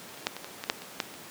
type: clicks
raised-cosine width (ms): 0.2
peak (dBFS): -30 / -30 / -28 / -30 / -8 / -20 / -21 / -17 / -6 / -24 / -9 / -27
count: 12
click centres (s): 0.091 / 0.142 / 0.175 / 0.226 / 0.269 / 0.366 / 0.445 / 0.639 / 0.699 / 0.82 / 1.002 / 1.14
effects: pink hiss -45 dBFS RMS until 1.3 s + high-pass 200 Hz 12 dB/octave